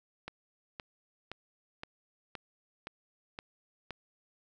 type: click train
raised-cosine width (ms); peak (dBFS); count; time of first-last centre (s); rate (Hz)
0.3; -24; 8; 0.28-3.907; 1.93
effects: none